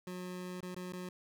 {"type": "tone with dropouts", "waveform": "25% pulse", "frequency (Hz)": 181.3, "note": "F#3", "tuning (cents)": -35, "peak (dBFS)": -37, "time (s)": [0.07, 1.09], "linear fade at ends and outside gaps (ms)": 2, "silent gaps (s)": [[0.606, 0.628], [0.745, 0.764], [0.923, 0.933]], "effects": []}